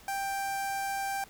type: tone with notch filter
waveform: sawtooth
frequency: 787 Hz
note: G5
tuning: 7 cents sharp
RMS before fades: -33 dBFS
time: 0.08-1.24 s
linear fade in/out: 2 ms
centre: 3500 Hz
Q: 1.3
effects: pink hiss -55 dBFS RMS until 1.29 s